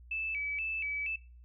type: tone with vibrato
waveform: sine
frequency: 2455 Hz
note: D#7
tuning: 24 cents flat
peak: -32 dBFS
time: 0.11-1.16 s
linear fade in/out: 5 ms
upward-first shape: square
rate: 2.1 Hz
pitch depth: 120 cents each way
effects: noise-tail reverb RT60 0.4 s tail -22 dB re dry + added 60 Hz sine -51 dBFS peak until 1.44 s